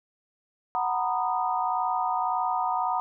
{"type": "chord", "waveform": "sine", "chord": "B major seventh", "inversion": "second", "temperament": "just", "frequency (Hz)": [740.8, 926, 987.8, 1234.7], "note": ["F#5", "A#5", "B5", "D#6"], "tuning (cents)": [2, -12, 0, -14], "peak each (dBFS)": [-28, -29, -31, -31], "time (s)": [0.75, 3], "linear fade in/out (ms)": 0, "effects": []}